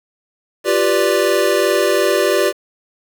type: chord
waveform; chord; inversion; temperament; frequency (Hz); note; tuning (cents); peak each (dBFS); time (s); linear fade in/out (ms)
square; G dominant seventh; third; equal; 349.2 / 392 / 493.9 / 587.3; F4 / G4 / B4 / D5; 0 / 0 / 0 / 0; -21 / -18 / -21 / -18; 0.64-2.53; 50
effects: 7-bit